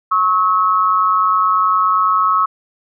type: tone pair together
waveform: sine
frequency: 1098 / 1288.5 Hz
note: C#6 / E6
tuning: -17 / -40 cents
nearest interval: minor third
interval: 277 cents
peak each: -14 dBFS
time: 0.11-2.46 s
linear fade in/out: 10 ms
effects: none